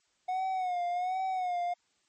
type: tone with vibrato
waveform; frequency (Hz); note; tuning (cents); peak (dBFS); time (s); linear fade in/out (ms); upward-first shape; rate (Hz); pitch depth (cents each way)
triangle; 730; F#5; -24; -27; 0.28-1.74; 10; sine; 1.3; 71
effects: white hiss -72 dBFS RMS until 2.08 s + MP3 32 kbps